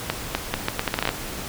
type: accelerating click train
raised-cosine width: 0.3 ms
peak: -5 dBFS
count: 12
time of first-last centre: 0.1-1.091 s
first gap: 250 ms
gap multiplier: 0.76
effects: pink hiss -33 dBFS RMS until 1.48 s